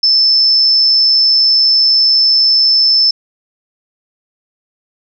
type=tone with amplitude modulation; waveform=sine; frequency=5274 Hz; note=E8; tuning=in tune; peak=-5 dBFS; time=0.03-3.11 s; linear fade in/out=5 ms; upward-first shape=sine; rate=140 Hz; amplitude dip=40%; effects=none

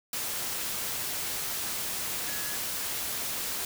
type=tone in noise; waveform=sine; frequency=1684 Hz; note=G#6; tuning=24 cents sharp; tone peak=-42 dBFS; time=2.28-2.56 s; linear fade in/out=2 ms; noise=white; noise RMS=-33 dBFS; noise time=0.13-3.65 s; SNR=-12 dB; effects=none

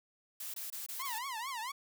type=noise bursts; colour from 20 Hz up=blue; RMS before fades=-42 dBFS; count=5; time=0.4-1.188 s; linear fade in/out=5 ms; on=140 ms; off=22 ms
type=tone with vibrato; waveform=sawtooth; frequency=987.8 Hz; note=B5; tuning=in tune; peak=-34 dBFS; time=0.99-1.72 s; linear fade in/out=10 ms; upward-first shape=triangle; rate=4.5 Hz; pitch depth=250 cents each way
effects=none

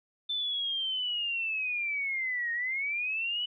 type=linear two-way sweep; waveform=sine; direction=down then up; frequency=3552 to 1853 to 2983 Hz; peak=-29 dBFS; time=0.29-3.46 s; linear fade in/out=10 ms; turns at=2.52 s; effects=none

